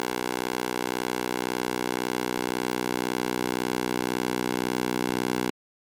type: tone with high-pass filter sweep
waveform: 10% pulse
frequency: 61.9 Hz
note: B1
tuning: 5 cents sharp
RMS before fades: -28 dBFS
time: 0-5.5 s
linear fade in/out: 0 ms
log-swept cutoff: 430 to 280 Hz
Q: 0.97
effects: MP3 96 kbps